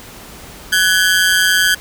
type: ring-modulated tone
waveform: sawtooth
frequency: 1590 Hz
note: G6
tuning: 24 cents sharp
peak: -4 dBFS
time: 0.72-1.75 s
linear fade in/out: 10 ms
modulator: 91 Hz
effects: pink hiss -36 dBFS RMS until 1.8 s